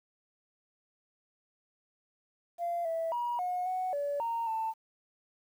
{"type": "tone with pitch steps", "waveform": "sine", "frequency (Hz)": [690, 657, 959, 723, 741, 573, 924, 890], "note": ["F5", "E5", "A#5", "F#5", "F#5", "D5", "A#5", "A5"], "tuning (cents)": [-21, -6, 49, -40, 2, -43, -16, 20], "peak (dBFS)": -29, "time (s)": [2.58, 4.74], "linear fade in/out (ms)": 50, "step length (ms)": 270, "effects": ["tanh soft clip ceiling -26 dBFS", "10-bit"]}